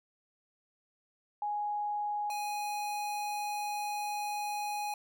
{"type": "tone pair in turn", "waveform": ["sine", "square"], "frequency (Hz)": [830.6, 830.6], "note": ["G#5", "G#5"], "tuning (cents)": [0, 0], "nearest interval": "unison", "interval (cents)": 0, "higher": "neither", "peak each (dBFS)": [-31, -34], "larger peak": "first", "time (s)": [[1.42, 2.3], [2.3, 4.94]], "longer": "second", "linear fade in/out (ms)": 2, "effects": []}